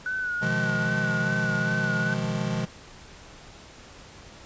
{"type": "tone with vibrato", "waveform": "sine", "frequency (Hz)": 1480, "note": "F#6", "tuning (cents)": 0, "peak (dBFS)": -26, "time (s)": [0.06, 2.14], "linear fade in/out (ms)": 2, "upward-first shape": "sine", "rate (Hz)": 2.5, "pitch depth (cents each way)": 47}
{"type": "chord", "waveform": "square", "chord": "F half-diminished seventh", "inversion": "second", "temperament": "just", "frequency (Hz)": [125.72, 157.15, 174.61, 209.5], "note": ["Cb3", "Eb3", "F3", "Ab3"], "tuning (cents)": [31, 18, 0, 15], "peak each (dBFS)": -32, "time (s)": [0.41, 2.66], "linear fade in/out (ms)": 20}
{"effects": ["pink hiss -47 dBFS RMS until 4.45 s", "resampled to 16000 Hz"]}